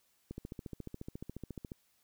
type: click train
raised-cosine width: 3 ms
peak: -29 dBFS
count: 21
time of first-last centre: 0.31-1.718 s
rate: 14.2 Hz
effects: white hiss -73 dBFS RMS until 2.03 s